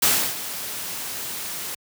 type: noise with ADSR envelope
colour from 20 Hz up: white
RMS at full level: -17 dBFS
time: 0.02-1.75 s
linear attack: 9 ms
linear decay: 310 ms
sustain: -14 dB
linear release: 7 ms
effects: high-pass 80 Hz 12 dB/octave